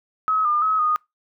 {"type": "tone with pitch steps", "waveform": "sine", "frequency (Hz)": [1279, 1206, 1280, 1234], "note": ["D#6", "D6", "D#6", "D#6"], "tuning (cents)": [47, 46, 49, -15], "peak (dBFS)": -17, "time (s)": [0.28, 0.96], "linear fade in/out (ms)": 0, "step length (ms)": 170, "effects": ["noise-tail reverb RT60 0.2 s tail -25 dB re dry"]}